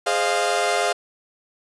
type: chord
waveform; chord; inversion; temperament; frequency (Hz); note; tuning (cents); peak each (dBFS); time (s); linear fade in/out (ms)
sawtooth; F minor seventh; first; equal with one note detuned; 415.3 / 523.3 / 613 / 698.5; Ab4 / C5 / Eb5 / F5; 0 / 0 / -26 / 0; -22 / -23 / -23 / -18; 0.06-0.93; 10
effects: resampled to 24000 Hz